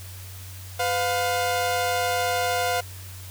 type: tone pair together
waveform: sawtooth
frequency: 503.9 / 708 Hz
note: B4 / F5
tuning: +35 / +23 cents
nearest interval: tritone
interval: 588 cents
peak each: -23 / -20 dBFS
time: 0.79-2.81 s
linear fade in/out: 10 ms
effects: added 93 Hz sine -38 dBFS peak until 3.3 s + white hiss -44 dBFS RMS until 3.3 s